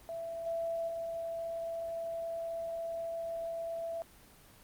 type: tone with level steps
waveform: sine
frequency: 666 Hz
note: E5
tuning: 18 cents sharp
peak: -37 / -32 / -35 dBFS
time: 0.09-4.02 s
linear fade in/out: 0 ms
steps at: 0.46 / 0.88 s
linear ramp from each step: 5 ms
effects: pink hiss -58 dBFS RMS until 4.63 s + Opus 24 kbps